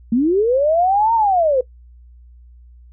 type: linear two-way sweep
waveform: sine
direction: up then down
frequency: 218.1 to 932.3 to 487.8 Hz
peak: -12 dBFS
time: 0.12-1.61 s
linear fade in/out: 5 ms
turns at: 1.14 s
effects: noise-tail reverb RT60 0.1 s tail -18 dB re dry + added 60 Hz sine -41 dBFS peak until 2.92 s